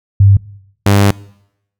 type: tone pair in turn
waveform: sine / sawtooth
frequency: 99 / 100.5 Hz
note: G2 / G2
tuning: +18 / +44 cents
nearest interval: unison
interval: 26 cents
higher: second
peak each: -3 dBFS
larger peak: neither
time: 0.2-0.37 / 0.86-1.11 s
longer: second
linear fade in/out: 5 ms
effects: noise-tail reverb RT60 0.8 s tail -23 dB re dry